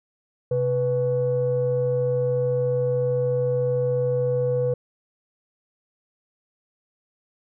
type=tone pair together; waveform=sine; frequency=130.81 / 493.9 Hz; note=C3 / B4; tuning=0 / 0 cents; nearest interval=octave + major seventh; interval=2300 cents; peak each=-24 / -20 dBFS; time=0.51-4.74 s; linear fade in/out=5 ms; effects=tanh soft clip ceiling -14 dBFS